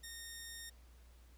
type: tone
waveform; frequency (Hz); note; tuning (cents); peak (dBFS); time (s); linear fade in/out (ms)
10% pulse; 1843; A#6; -20; -38; 0.03-0.7; 10
effects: added 60 Hz sine -58 dBFS peak until 1.37 s + pink hiss -69 dBFS RMS until 1.37 s